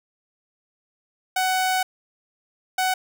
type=tone pair in turn; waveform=sawtooth; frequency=747 / 747 Hz; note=F#5 / F#5; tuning=+16 / +16 cents; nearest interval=unison; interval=0 cents; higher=neither; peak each=-16 dBFS; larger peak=neither; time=1.36-1.83 / 2.78-2.94 s; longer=first; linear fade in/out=5 ms; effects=none